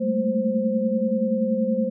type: tone cluster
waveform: sine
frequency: 196.7 / 216.3 / 226.8 / 523 Hz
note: G3 / A3 / A#3 / C5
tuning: +6 / -29 / -47 / -1 cents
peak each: -28 / -25 / -25 / -24 dBFS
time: 0-1.9 s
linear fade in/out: 20 ms
effects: none